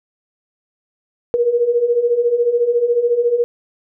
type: beating tone pair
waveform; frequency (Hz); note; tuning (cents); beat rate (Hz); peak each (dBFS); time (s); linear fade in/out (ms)
sine; 466.7 / 480.7; A#4 / B4; +2 / -47; 14; -19 / -14; 1.34-3.44; 0
effects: none